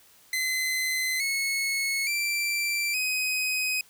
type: tone with pitch steps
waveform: sawtooth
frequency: 2044 / 2191 / 2348 / 2516 Hz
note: C7 / C#7 / D7 / D#7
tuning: -41 / -21 / -1 / +19 cents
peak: -22 dBFS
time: 0.33-3.81 s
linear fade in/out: 2 ms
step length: 870 ms
effects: white hiss -57 dBFS RMS until 3.89 s